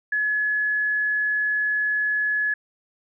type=tone; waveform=sine; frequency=1700 Hz; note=G#6; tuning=40 cents sharp; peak=-20 dBFS; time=0.12-2.54 s; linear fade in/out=5 ms; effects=none